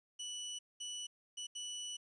25% pulse tone bursts at uneven times, 2960 Hz, F#7, in tune, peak -38 dBFS, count 4, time 0.19-0.59 / 0.8-1.07 / 1.37-1.47 / 1.55-1.97 s, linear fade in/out 10 ms, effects resampled to 22050 Hz + 12-bit

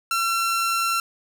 sawtooth tone, 1355 Hz, E6, 47 cents sharp, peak -17 dBFS, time 0.11-1 s, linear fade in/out 2 ms, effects none

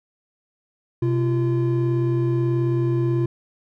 triangle tone pair together, 127.1 / 342.8 Hz, C3 / F4, -50 / -32 cents, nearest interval octave + perfect fourth, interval 1718 cents, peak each -18 / -20 dBFS, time 1.02-3.26 s, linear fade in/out 5 ms, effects none

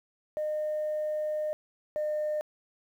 sine tone pair in turn, 610 / 606.1 Hz, D#5 / D#5, -34 / -46 cents, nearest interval unison, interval 12 cents, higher first, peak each -27 / -26 dBFS, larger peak second, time 0.37-1.53 / 1.96-2.41 s, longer first, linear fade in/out 0 ms, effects tanh soft clip ceiling -25 dBFS + 10-bit

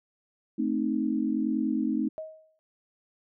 sine chord, A diminished, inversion none, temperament equal, 220 / 261.6 / 311.1 Hz, A3 / C4 / Eb4, 0 / 0 / 0 cents, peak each -29 dBFS, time 0.58-2.09 s, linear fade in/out 10 ms
sine tone with exponential decay, 631 Hz, D#5, 24 cents sharp, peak -31 dBFS, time 2.18-2.59 s, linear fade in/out 0 ms, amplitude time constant 87 ms
effects none

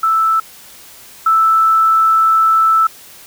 sine tone pair in turn, 1318.5 / 1318.5 Hz, E6 / E6, 0 / 0 cents, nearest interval unison, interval 0 cents, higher neither, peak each -10 / -8 dBFS, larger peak second, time 0.03-0.4 / 1.26-2.87 s, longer second, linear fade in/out 5 ms, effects white hiss -39 dBFS RMS until 3.26 s

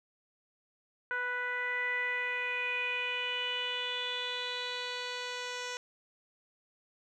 10% pulse tone with low-pass filter sweep, 493.9 Hz, B4, in tune, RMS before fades -35 dBFS, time 1.11-5.77 s, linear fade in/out 0 ms, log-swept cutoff 1600 to 5400 Hz, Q 5.7, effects none

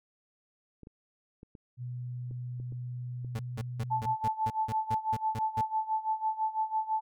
clicks, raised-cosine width 3 ms, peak -35 dBFS, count 8, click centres 0.833 / 0.871 / 1.431 / 1.552 / 2.311 / 2.6 / 2.723 / 3.247 s
sine tone, 123.47 Hz, B2, in tune, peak -35 dBFS, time 1.77-4.16 s, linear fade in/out 50 ms
35% pulse tone bursts, 111.1 Hz, A2, 17 cents sharp, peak -31 dBFS, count 11, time 3.35-5.612 s, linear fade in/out 5 ms, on 42 ms, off 180 ms
sine tone with tremolo, 875 Hz, A5, 10 cents flat, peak -25 dBFS, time 3.9-7.01 s, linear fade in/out 20 ms, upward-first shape sine, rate 6 Hz, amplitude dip 85%
effects none

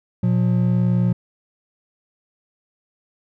triangle tone pair together, 119.7 / 179.35 Hz, A#2 / F3, +46 / +46 cents, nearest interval perfect fifth, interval 700 cents, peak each -16 dBFS, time 0.23-1.13 s, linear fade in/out 5 ms, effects none

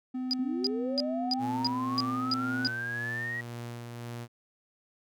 triangle tone with pitch glide, 255.2 to 257.3 Hz, C4 to C4, -43 to -29 cents, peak -29 dBFS, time 0.14-2.68 s, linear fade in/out 10 ms, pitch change +14 cents, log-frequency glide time 1.41-2.06 s
sine tone bursts, 4903 Hz, D#8, 26 cents flat, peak -25 dBFS, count 8, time 0.31-2.672 s, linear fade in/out 0 ms, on 24 ms, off 310 ms
sine linear sweep, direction up, 242.8 to 1915 Hz, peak -32 dBFS, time 0.39-3.41 s, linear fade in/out 5 ms
sawtooth tone with tremolo, 118.9 Hz, A#2, 35 cents sharp, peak -33 dBFS, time 1.38-4.28 s, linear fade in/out 50 ms, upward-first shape sine, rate 1.9 Hz, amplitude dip 30%
effects none

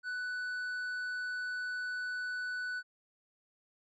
sine tone with tanh clipping, 1489 Hz, F#6, 11 cents sharp, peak -36 dBFS, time 0.03-2.83 s, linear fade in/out 50 ms, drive 6 dB, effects none

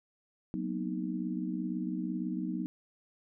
sine chord, B major seventh, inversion second, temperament equal with one note detuned, 185 / 233.1 / 251 / 311.1 Hz, F#3 / A#3 / B3 / D#4, 0 / 0 / +28 / 0 cents, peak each -36 / -40 / -38 / -37 dBFS, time 0.54-2.66 s, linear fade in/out 0 ms, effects none

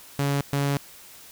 sawtooth tone bursts at uneven times, 141 Hz, C#3, 30 cents sharp, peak -18 dBFS, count 2, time 0.19-0.41 / 0.53-0.77 s, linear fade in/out 0 ms, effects white hiss -47 dBFS RMS until 1.31 s

